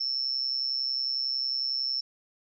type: tone with amplitude modulation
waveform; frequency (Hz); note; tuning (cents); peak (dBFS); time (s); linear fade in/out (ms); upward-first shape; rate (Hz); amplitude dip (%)
sine; 5400; E8; +41; -23; 0-2.01; 10; sine; 131; 85
effects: none